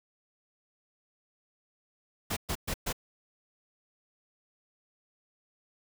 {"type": "noise bursts", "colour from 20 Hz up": "pink", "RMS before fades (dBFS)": -32, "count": 4, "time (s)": [2.3, 2.928], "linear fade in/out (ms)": 10, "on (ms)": 67, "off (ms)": 120, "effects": []}